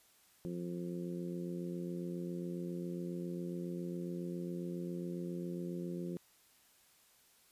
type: harmonic tone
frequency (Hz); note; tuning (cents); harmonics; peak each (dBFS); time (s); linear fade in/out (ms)
87.31; F2; 0; 2 / 3 / 4 / 5 / 6; -40 / -48 / -43 / -52 / -52; 0.45-6.17; 0
effects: white hiss -67 dBFS RMS until 7.51 s + resampled to 32000 Hz